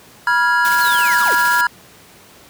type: chord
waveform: triangle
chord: F diminished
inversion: second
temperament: equal with one note detuned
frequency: 974.7 / 1396.9 / 1661.2 Hz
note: Cb6 / F6 / Ab6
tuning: -23 / 0 / 0 cents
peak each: -15 dBFS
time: 0.27-1.67 s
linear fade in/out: 2 ms
type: noise with tremolo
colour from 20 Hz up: white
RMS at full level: -25 dBFS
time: 0.65-1.61 s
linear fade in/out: 0 ms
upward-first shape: square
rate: 15 Hz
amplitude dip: 30%
type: linear sweep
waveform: square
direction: down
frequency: 4435 to 224.4 Hz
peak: -24 dBFS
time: 0.8-1.35 s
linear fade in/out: 20 ms
effects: pink hiss -44 dBFS RMS until 2.49 s + high-pass 100 Hz 12 dB/octave